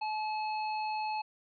harmonic tone, 860 Hz, A5, 40 cents flat, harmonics 1 / 3 / 5, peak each -32 / -42 / -46 dBFS, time 0.01-1.22 s, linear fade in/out 10 ms, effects none

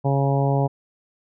harmonic tone with a mistuned harmonic, 138.59 Hz, C#3, in tune, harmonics 1 / 2 / 3 / 4 / 5 / 6 / 7, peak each -19 / -28 / -27 / -27 / -28 / -29 / -33 dBFS, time 0.04-0.68 s, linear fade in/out 20 ms, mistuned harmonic 7, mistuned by -20 cents, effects none

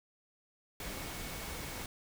sine tone in noise, 2217 Hz, C#7, in tune, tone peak -53 dBFS, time 0.8-1.86 s, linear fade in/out 2 ms, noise pink, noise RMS -42 dBFS, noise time 0.8-1.86 s, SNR -14 dB, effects none

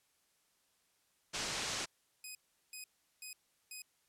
white low-pass noise, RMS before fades -39 dBFS, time 1.33-1.86 s, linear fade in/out 20 ms, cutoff 7200 Hz, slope 24 dB/octave
5% pulse tone bursts, 2509 Hz, D#7, 14 cents sharp, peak -35 dBFS, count 4, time 2.24-3.82 s, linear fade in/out 2 ms, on 110 ms, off 380 ms
effects white hiss -75 dBFS RMS until 4.08 s + low-pass 12000 Hz 12 dB/octave

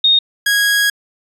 sine / sawtooth tone pair in turn, 3704 / 1649.9 Hz, A#7 / G#6, -12 / -12 cents, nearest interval octave + major second, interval 1400 cents, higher first, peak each -8 dBFS, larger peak neither, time 0.04-0.19 / 0.46-0.9 s, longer second, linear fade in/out 5 ms, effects resampled to 32000 Hz

